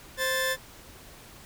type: tone pair together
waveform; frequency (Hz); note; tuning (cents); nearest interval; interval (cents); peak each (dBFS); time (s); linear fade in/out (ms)
sawtooth; 523.3 / 1754.6; C5 / A6; 0 / -5; octave + major sixth; 2095; -25 / -24; 0.17-0.57; 50
effects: pink hiss -49 dBFS RMS until 1.45 s